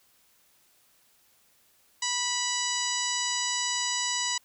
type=harmonic tone; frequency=982 Hz; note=B5; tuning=10 cents flat; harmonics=1 / 2 / 3 / 4 / 5 / 6 / 7 / 8; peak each=-35 / -35 / -35 / -35 / -35 / -35 / -35 / -35 dBFS; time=2.02-4.38 s; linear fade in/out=5 ms; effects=white hiss -64 dBFS RMS until 4.44 s